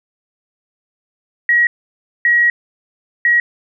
sine tone bursts at uneven times, 1905 Hz, A#6, 37 cents sharp, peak -9 dBFS, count 3, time 1.49-1.67 / 2.25-2.5 / 3.25-3.4 s, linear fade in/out 2 ms, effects none

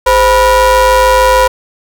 square ring-modulated tone, 231.9 Hz, A#3, 9 cents flat, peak -3 dBFS, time 0.06-1.48 s, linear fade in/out 10 ms, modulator 749 Hz, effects none

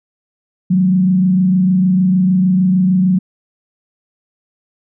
sine tone with frequency modulation, 185 Hz, F#3, in tune, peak -9 dBFS, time 0.7-3.19 s, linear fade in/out 10 ms, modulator 26.6 Hz, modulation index 0.46, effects none

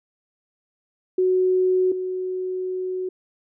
sine tone pair in turn, 370 / 370 Hz, F#4 / F#4, 0 / 0 cents, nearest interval unison, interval 0 cents, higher neither, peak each -16 / -24 dBFS, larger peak first, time 1.18-1.92 / 1.92-3.09 s, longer second, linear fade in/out 5 ms, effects none

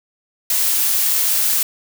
blue noise, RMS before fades -17 dBFS, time 0.5-1.63 s, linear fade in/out 2 ms, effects none

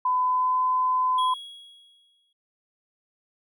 sine tone with pitch glide, 1007 to 1016.3 Hz, B5 to B5, +33 to +49 cents, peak -20 dBFS, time 0.05-1.34 s, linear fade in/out 5 ms, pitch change +16 cents, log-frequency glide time 0.22-0.61 s
triangle tone with exponential decay, 3322 Hz, G#7, in tune, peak -28 dBFS, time 1.18-2.33 s, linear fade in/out 5 ms, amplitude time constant 250 ms
effects none

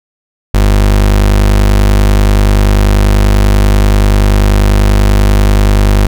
35% pulse tone, 50.3 Hz, G1, 45 cents sharp, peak -3 dBFS, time 0.54-6.07 s, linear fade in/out 5 ms, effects none

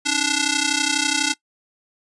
5% pulse ring-modulated tone, 587.3 Hz, D5, in tune, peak -4 dBFS, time 0.05-1.34 s, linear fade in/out 20 ms, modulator 897 Hz, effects noise-tail reverb RT60 0.1 s tail -21 dB re dry + resampled to 24000 Hz

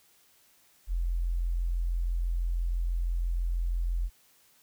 sine tone, 43.04 Hz, F1, 25 cents flat, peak -26 dBFS, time 0.87-4.1 s, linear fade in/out 50 ms, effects white hiss -63 dBFS RMS until 4.62 s

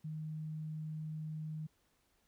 sine tone, 155.56 Hz, D#3, in tune, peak -39 dBFS, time 0.04-1.67 s, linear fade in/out 10 ms, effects pink hiss -75 dBFS RMS until 2.27 s

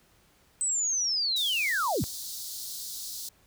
sine linear sweep, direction down, 8160 to 52.2 Hz, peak -25 dBFS, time 0.61-2.04 s, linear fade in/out 0 ms
pink high-pass noise, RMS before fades -38 dBFS, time 1.36-3.29 s, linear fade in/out 5 ms, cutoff 3900 Hz, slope 48 dB/octave
effects pink hiss -63 dBFS RMS until 3.46 s

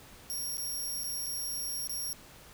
10% pulse tone with dropouts, 5590 Hz, F8, 1 cent sharp, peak -28 dBFS, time 0.3-2.13 s, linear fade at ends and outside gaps 0 ms, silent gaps 0.571-0.581 / 1.035-1.042 / 1.261-1.266 / 1.873-1.895 s, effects pink hiss -53 dBFS RMS until 2.53 s

